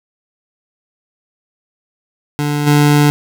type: tone with level steps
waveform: 25% pulse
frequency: 146.83 Hz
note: D3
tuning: in tune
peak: -11 / -4 dBFS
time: 2.39-3.1 s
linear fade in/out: 0 ms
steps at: 2.66 s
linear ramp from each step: 20 ms
effects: none